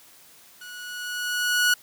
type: tone with level ramp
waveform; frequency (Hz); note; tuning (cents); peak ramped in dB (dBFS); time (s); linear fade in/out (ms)
sawtooth; 1464; F#6; -19; -36 to -13; 0.61-1.74; 5
effects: white hiss -52 dBFS RMS until 1.82 s + high-pass 80 Hz 12 dB/octave